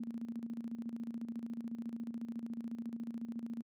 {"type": "tone with tremolo", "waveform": "sine", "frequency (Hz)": 231.6, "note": "A#3", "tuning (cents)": -11, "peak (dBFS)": -36, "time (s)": [0, 3.62], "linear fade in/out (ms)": 5, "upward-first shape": "square", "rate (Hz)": 14, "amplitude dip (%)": 65, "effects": ["high-pass 150 Hz 12 dB/octave"]}